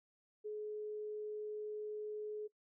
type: tone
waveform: sine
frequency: 423.9 Hz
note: G#4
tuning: 35 cents sharp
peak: -40 dBFS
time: 0.44-2.48 s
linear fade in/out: 20 ms
effects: noise-tail reverb RT60 0.1 s tail -21 dB re dry